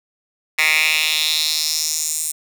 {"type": "tone with high-pass filter sweep", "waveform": "10% pulse", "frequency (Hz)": 155.56, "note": "D#3", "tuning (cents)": 0, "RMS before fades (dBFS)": -19, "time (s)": [0.58, 2.32], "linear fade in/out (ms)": 10, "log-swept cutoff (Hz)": [2000, 8500], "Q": 3, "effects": []}